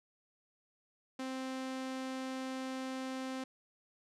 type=tone; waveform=sawtooth; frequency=261.6 Hz; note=C4; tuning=in tune; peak=-34 dBFS; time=1.19-3.44 s; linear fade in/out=5 ms; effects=low-pass 8000 Hz 12 dB/octave